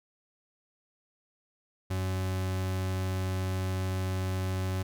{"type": "tone", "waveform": "40% pulse", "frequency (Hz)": 93.7, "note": "F#2", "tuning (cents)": 22, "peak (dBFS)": -28, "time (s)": [1.9, 4.83], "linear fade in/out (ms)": 10, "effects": []}